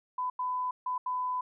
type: tone bursts at uneven times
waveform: sine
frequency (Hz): 1003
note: B5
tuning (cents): +26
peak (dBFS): -29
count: 4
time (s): 0.18-0.3 / 0.39-0.71 / 0.86-0.98 / 1.06-1.41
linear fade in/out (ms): 5
effects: none